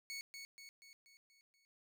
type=tone with echo; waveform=20% pulse; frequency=2217 Hz; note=C#7; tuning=in tune; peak=-38 dBFS; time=0.1-0.21 s; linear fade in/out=0 ms; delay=240 ms; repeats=6; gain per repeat=-5 dB; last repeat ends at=1.65 s; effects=none